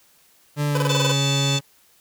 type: tone with pitch glide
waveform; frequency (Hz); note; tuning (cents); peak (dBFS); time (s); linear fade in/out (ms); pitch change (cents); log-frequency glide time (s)
40% pulse; 146.6 to 139.17; D3 to C#3; -3 to +7; -19; 0.56-1.61; 50; -90; 0.66-1.04
type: tone bursts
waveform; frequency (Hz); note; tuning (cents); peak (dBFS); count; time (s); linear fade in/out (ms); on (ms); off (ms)
25% pulse; 503; B4; +32; -17; 8; 0.75-1.118; 2; 25; 24
type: harmonic tone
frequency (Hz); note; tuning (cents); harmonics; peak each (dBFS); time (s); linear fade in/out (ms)
880; A5; 0; 3 / 4 / 5 / 6 / 7 / 8 / 9; -31 / -25 / -32 / -38 / -35 / -32 / -42; 0.89-1.59; 5
effects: white hiss -57 dBFS RMS until 2 s